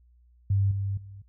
sine tone with level steps, 98.7 Hz, G2, 12 cents sharp, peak -20 / -26 / -41 dBFS, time 0.5-1.22 s, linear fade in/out 5 ms, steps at 0.71 / 0.97 s, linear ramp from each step 5 ms, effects added 60 Hz sine -56 dBFS peak until 1.28 s

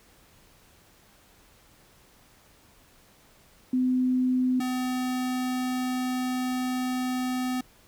sine / square tone pair in turn, 254.4 / 253.5 Hz, C4 / B3, -48 / +45 cents, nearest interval unison, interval 7 cents, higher first, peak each -21 / -27 dBFS, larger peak first, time 3.73-4.6 / 4.6-7.61 s, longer second, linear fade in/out 5 ms, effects pink hiss -58 dBFS RMS until 7.87 s

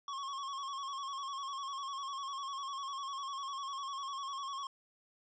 square tone with vibrato, 1098 Hz, C#6, 17 cents flat, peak -39 dBFS, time 0.08-4.67 s, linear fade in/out 2 ms, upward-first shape square, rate 10 Hz, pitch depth 45 cents each way, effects resampled to 16000 Hz + 12-bit

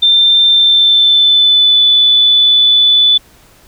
sine tone with pitch glide, 3578 to 3482 Hz, A7 to A7, +28 to -19 cents, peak -5 dBFS, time 0.02-3.18 s, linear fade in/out 10 ms, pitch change -47 cents, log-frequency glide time 0.48-1.82 s, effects pink hiss -45 dBFS RMS until 3.67 s

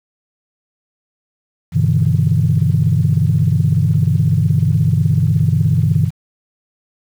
sine chord, E minor seventh, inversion first, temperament equal with one note detuned, 98 / 123.47 / 146.83 / 163.3 Hz, G2 / B2 / D3 / E3, 0 / 0 / 0 / -16 cents, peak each -16 dBFS, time 1.72-6.11 s, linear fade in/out 50 ms, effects tanh soft clip ceiling -2 dBFS + 7-bit

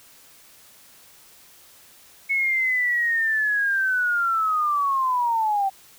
sine linear sweep, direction down, 2204 to 766 Hz, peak -19 dBFS, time 2.29-5.7 s, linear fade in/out 20 ms, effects white hiss -51 dBFS RMS until 5.98 s

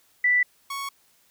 sine / sawtooth tone pair in turn, 1975.5 / 1108.7 Hz, B6 / C#6, 0 / 0 cents, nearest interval minor seventh, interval 1000 cents, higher first, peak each -17 / -26 dBFS, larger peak first, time 0.24-0.43 / 0.7-0.89 s, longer neither, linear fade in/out 5 ms, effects white hiss -62 dBFS RMS until 1.3 s

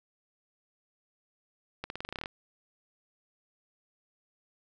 accelerating click train, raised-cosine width 0.3 ms, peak -20 dBFS, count 12, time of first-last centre 1.84-2.259 s, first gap 61 ms, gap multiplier 0.9, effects none

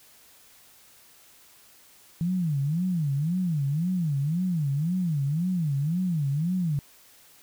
sine tone with vibrato, 160 Hz, D#3, 49 cents sharp, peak -23 dBFS, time 2.21-6.79 s, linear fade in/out 0 ms, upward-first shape sine, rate 1.9 Hz, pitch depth 260 cents each way, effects white hiss -55 dBFS RMS until 7.42 s

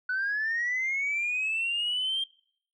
sine linear sweep, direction up, 1480 to 3200 Hz, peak -25 dBFS, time 0.09-2.24 s, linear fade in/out 5 ms, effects noise-tail reverb RT60 0.6 s tail -24 dB re dry + tanh soft clip ceiling -23 dBFS

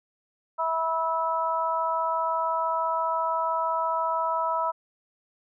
harmonic tone, 325.9 Hz, E4, 20 cents flat, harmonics 2 / 3 / 4, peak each -30 / -26 / -29 dBFS, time 0.58-4.72 s, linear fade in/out 20 ms, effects none

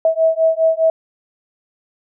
sine beating tone pair, 645 / 649.9 Hz, E5 / E5, -38 / -25 cents, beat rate 4.9 Hz, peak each -15 dBFS, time 0.05-0.9 s, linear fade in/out 2 ms, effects none

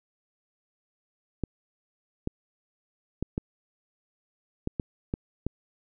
clicks, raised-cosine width 3 ms, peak -15 dBFS, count 8, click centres 1.437 / 2.274 / 3.226 / 3.379 / 4.674 / 4.798 / 5.139 / 5.466 s, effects none

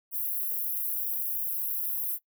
white high-pass noise, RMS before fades -31 dBFS, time 0.11-2.19 s, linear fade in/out 50 ms, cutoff 11000 Hz, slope 96 dB/octave, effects noise-tail reverb RT60 0.1 s tail -20 dB re dry

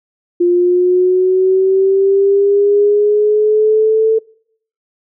sine linear sweep, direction up, 349.2 to 444.8 Hz, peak -8 dBFS, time 0.4-4.19 s, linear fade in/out 10 ms, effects noise-tail reverb RT60 0.6 s tail -24 dB re dry

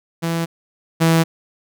sawtooth tone pair in turn, 166.4 / 163.92 Hz, E3 / E3, +17 / -9 cents, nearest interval unison, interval 26 cents, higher first, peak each -15 / -8 dBFS, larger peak second, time 0.22-0.46 / 1-1.24 s, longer neither, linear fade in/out 20 ms, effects none

